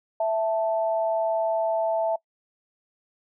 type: tone pair together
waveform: sine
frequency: 659.3 / 880 Hz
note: E5 / A5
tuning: 0 / 0 cents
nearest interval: perfect fourth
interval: 500 cents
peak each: -22 / -28 dBFS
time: 0.2-2.16 s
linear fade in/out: 5 ms
effects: noise-tail reverb RT60 0.1 s tail -23 dB re dry